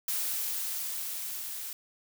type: noise with level ramp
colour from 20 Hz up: blue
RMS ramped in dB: -31 to -39 dBFS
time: 0.08-1.73 s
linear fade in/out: 2 ms
effects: none